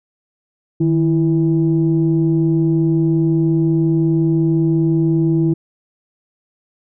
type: tone pair together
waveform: sine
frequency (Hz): 155.9 / 330.3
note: D#3 / E4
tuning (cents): +4 / +4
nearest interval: octave + minor second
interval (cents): 1300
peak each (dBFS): -14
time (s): 0.8-5.54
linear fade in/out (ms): 10
effects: tanh soft clip ceiling -6 dBFS